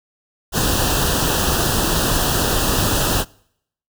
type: band-stop noise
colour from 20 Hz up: pink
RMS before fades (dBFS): -18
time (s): 0.52-3.25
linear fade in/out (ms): 50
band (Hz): 1800 to 2600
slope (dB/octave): 96
effects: noise-tail reverb RT60 0.7 s tail -25 dB re dry